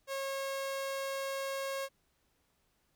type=tone; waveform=sawtooth; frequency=544 Hz; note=C#5; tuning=33 cents flat; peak=-31 dBFS; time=0.07-1.89 s; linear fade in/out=50 ms; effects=pink hiss -75 dBFS RMS until 2.95 s